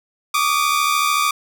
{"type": "tone pair together", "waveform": "sawtooth", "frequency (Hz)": [1148, 1221.5], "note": ["D6", "D#6"], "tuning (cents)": [-40, -32], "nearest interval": "minor second", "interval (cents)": 108, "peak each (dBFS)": [-15, -15], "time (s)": [0.34, 1.31], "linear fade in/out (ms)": 5, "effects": []}